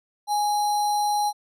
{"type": "tone with sample-and-hold", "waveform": "sine", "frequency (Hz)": 830.6, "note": "G#5", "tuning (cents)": 0, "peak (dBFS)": -20, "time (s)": [0.27, 1.33], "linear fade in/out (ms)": 50, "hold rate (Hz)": 4900, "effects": ["resampled to 32000 Hz"]}